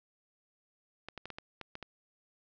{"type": "clicks", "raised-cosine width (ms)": 0.3, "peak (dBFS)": -26, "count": 8, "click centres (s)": [1.086, 1.177, 1.256, 1.303, 1.385, 1.613, 1.754, 1.827], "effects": ["resampled to 16000 Hz", "9-bit"]}